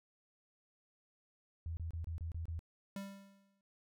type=tone bursts; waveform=sine; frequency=82.41 Hz; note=E2; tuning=in tune; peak=-38 dBFS; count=7; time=1.66-2.592 s; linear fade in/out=0 ms; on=110 ms; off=27 ms
type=tone with exponential decay; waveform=square; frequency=197.3 Hz; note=G3; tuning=11 cents sharp; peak=-40 dBFS; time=2.96-3.61 s; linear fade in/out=2 ms; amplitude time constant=140 ms
effects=none